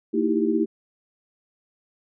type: tone cluster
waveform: sine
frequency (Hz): 227.8 / 315.2 / 331.6 / 393.5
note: A#3 / D#4 / E4 / G4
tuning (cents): -40 / +23 / +10 / +7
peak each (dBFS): -25 / -24 / -25 / -25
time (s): 0.13-0.66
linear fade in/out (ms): 20
effects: none